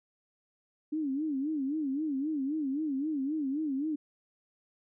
sine tone with vibrato, 289.3 Hz, D4, 26 cents flat, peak -29 dBFS, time 0.92-3.96 s, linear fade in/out 10 ms, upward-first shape sine, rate 3.8 Hz, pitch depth 160 cents each way, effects none

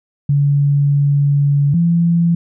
sine tone pair in turn, 142.6 / 169.58 Hz, C#3 / E3, +49 / +49 cents, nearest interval minor third, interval 300 cents, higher second, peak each -10 dBFS, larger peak neither, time 0.29-1.74 / 1.74-2.35 s, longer first, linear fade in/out 5 ms, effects none

